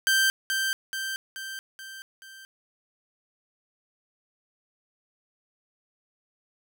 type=tone with echo; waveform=sawtooth; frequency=1565 Hz; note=G6; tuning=3 cents flat; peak=-16 dBFS; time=0.07-0.3 s; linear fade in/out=0 ms; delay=430 ms; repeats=5; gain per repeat=-5 dB; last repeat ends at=2.45 s; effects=none